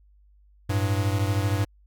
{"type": "beating tone pair", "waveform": "square", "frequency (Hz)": [98, 111], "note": ["G2", "A2"], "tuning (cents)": [0, 16], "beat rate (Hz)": 13, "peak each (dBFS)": [-24, -28], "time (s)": [0.69, 1.65], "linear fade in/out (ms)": 10, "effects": ["added 50 Hz sine -54 dBFS peak until 1.86 s"]}